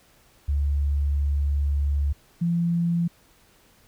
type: tone pair in turn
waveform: sine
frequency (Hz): 71.4 / 170.51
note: D2 / F3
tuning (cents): -48 / -41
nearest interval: octave + minor third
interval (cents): 1507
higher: second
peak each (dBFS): -20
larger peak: neither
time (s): 0.48-2.13 / 2.41-3.08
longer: first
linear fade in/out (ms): 10
effects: pink hiss -58 dBFS RMS until 3.87 s